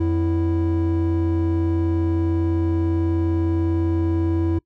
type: tone pair together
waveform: triangle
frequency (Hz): 87.3 / 329.6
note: F2 / E4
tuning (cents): 0 / 0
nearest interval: octave + major seventh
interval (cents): 2300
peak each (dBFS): -17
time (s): 0-4.59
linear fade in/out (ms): 10
effects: noise-tail reverb RT60 0.1 s tail -23 dB re dry + tanh soft clip ceiling -13 dBFS